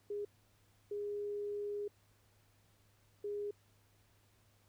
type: tone bursts at uneven times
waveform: sine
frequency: 410.9 Hz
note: G#4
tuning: 18 cents flat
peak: -37 dBFS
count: 3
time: 0.1-0.25 / 0.91-1.88 / 3.24-3.51 s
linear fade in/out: 5 ms
effects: added 102 Hz sine -70 dBFS peak until 4.68 s + pink hiss -72 dBFS RMS until 4.68 s